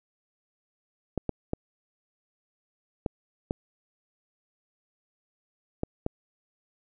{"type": "clicks", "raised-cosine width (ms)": 2, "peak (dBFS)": -14, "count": 7, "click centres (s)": [1.177, 1.293, 1.534, 3.062, 3.509, 5.834, 6.064], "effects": []}